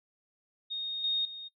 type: tone with level steps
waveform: sine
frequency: 3710 Hz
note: A#7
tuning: 9 cents flat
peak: -32 / -26 / -39 dBFS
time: 0.7-1.49 s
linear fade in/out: 20 ms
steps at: 1.04 / 1.25 s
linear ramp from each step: 2 ms
effects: noise-tail reverb RT60 0.1 s tail -22 dB re dry